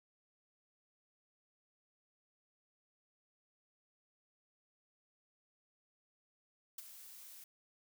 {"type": "noise with ADSR envelope", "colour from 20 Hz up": "blue", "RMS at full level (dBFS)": -43, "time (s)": [6.78, 7.44], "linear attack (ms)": 5, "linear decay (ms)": 20, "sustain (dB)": -11, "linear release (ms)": 3, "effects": []}